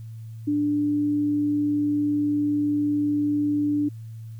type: tone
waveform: sine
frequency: 293.7 Hz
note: D4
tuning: in tune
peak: -20 dBFS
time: 0.47-3.89 s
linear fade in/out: 10 ms
effects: added 112 Hz sine -35 dBFS peak until 4.39 s + white hiss -63 dBFS RMS until 4.39 s